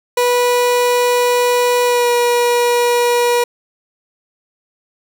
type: tone with pitch glide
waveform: 30% pulse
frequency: 489.2 to 481.9 Hz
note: B4 to B4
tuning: -16 to -43 cents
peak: -9 dBFS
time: 0.17-3.44 s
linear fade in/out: 5 ms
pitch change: -27 cents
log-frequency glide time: 1.85-2.09 s
effects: 8-bit